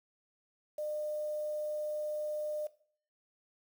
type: tone with quantisation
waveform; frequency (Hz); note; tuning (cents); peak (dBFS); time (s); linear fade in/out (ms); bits
sine; 604; D5; +48; -34; 0.78-2.67; 5; 9
effects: noise-tail reverb RT60 0.5 s tail -17 dB re dry